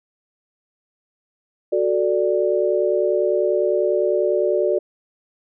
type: chord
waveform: sine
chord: D major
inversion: first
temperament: equal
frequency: 370 / 440 / 587.3 Hz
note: F#4 / A4 / D5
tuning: 0 / 0 / 0 cents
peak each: -20 / -22 / -20 dBFS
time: 1.72-4.79 s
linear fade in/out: 10 ms
effects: none